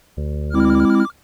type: harmonic tone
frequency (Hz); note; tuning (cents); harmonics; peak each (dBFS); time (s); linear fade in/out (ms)
73.8; D2; +9; 1 / 2 / 3 / 5 / 6 / 7 / 8; -22 / -28 / -32 / -36 / -38 / -39 / -40; 0.17-0.86; 10
type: tone with vibrato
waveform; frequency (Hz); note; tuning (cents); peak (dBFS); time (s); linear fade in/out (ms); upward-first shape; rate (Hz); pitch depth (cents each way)
triangle; 1285; E6; -45; -23; 0.5-1.12; 50; square; 10; 160
type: chord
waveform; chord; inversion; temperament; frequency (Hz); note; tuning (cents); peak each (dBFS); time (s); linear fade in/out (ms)
triangle; Ab augmented; none; equal with one note detuned; 203.8 / 261.6 / 329.6; Ab3 / C4 / E4; -32 / 0 / 0; -14; 0.53-1.07; 50
effects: pink hiss -55 dBFS RMS until 1.23 s